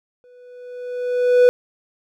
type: tone with exponential growth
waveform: triangle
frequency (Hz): 493.9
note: B4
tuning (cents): 0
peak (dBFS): -5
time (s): 0.24-1.49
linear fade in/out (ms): 0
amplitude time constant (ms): 270
effects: none